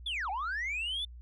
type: linear two-way sweep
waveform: sine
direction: down then up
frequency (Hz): 3561 to 725 to 3561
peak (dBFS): -30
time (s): 0.06-1.05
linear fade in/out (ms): 5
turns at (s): 0.3
effects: tanh soft clip ceiling -30 dBFS + added 60 Hz sine -45 dBFS peak until 1.21 s